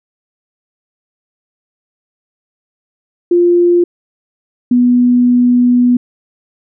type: tone pair in turn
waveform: sine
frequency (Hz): 349.2 / 245.5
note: F4 / B3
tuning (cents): 0 / -10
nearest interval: tritone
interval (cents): 610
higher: first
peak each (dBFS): -6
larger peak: neither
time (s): 3.31-3.84 / 4.71-5.97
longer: second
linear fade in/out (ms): 5
effects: none